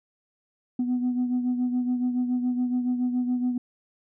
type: beating tone pair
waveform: sine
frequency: 247.6 / 254.7 Hz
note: B3 / C4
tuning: +5 / -46 cents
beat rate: 7.1 Hz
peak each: -22 / -30 dBFS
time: 0.79-3.58 s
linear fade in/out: 5 ms
effects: tanh soft clip ceiling -19 dBFS